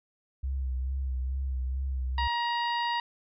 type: tone with vibrato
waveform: sine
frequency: 65.41 Hz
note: C2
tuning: in tune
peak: -28 dBFS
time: 0.43-2.28 s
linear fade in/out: 10 ms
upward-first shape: sine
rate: 2.3 Hz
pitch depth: 48 cents each way
type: harmonic tone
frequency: 947 Hz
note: A#5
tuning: 27 cents sharp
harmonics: 1 / 2 / 3 / 4 / 5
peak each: -28 / -34 / -38 / -40 / -42 dBFS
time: 2.18-3 s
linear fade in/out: 2 ms
effects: none